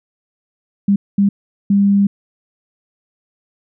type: tone bursts at uneven times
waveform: sine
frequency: 200 Hz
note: G3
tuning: 35 cents sharp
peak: -9 dBFS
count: 3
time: 0.88-0.96 / 1.18-1.29 / 1.7-2.07 s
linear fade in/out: 5 ms
effects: none